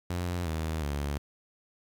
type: tone with pitch steps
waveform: sawtooth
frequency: 88.3 / 79.58 / 71.72 Hz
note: F2 / D#2 / D2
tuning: +20 / +40 / -40 cents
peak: -26 dBFS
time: 0.1-1.18 s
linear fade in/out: 5 ms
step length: 360 ms
effects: 10-bit